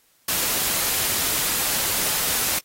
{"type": "noise", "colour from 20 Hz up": "white", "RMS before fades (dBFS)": -23, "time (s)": [0.28, 2.59], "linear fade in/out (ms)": 5, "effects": ["white hiss -61 dBFS RMS until 2.64 s", "AAC 48 kbps"]}